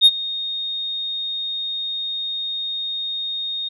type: tone with ADSR envelope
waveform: sine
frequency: 3700 Hz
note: A#7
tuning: 14 cents flat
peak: -3 dBFS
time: 0.01-3.69 s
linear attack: 50 ms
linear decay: 39 ms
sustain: -20 dB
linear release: 14 ms
effects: tanh soft clip ceiling -5 dBFS